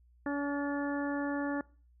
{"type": "harmonic tone with a mistuned harmonic", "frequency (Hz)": 284.9, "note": "C#4", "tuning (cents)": 48, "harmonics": [1, 2, 3, 4, 5, 6], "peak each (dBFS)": [-32, -39, -42, -45, -44, -42], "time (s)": [0.26, 1.61], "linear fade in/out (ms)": 2, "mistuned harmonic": 6, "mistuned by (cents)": 28, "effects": ["noise-tail reverb RT60 0.4 s tail -23 dB re dry", "added 60 Hz sine -60 dBFS peak until 2 s"]}